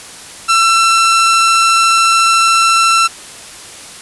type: tone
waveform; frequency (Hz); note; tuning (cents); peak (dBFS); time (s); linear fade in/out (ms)
sawtooth; 1343; E6; +32; -4; 0.48-3.08; 20
effects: white hiss -32 dBFS RMS until 4.01 s + resampled to 24000 Hz